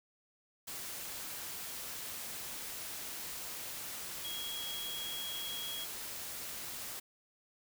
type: tone in noise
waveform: sine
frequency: 3300 Hz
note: G#7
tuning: 12 cents flat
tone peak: -40 dBFS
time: 4.24-5.85 s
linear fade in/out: 10 ms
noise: white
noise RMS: -43 dBFS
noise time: 0.67-7 s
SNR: 0 dB
effects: none